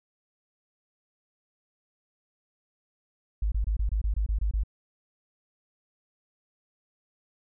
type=tone bursts; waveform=sine; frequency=51.7 Hz; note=G#1; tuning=7 cents flat; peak=-23 dBFS; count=10; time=3.42-4.636 s; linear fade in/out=5 ms; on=100 ms; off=24 ms; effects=none